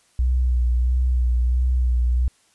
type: tone with vibrato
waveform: sine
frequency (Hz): 61.7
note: B1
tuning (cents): -1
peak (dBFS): -16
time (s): 0.19-2.28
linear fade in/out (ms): 0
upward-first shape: sine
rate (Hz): 1.5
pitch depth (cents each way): 37
effects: white hiss -60 dBFS RMS until 2.54 s + resampled to 24000 Hz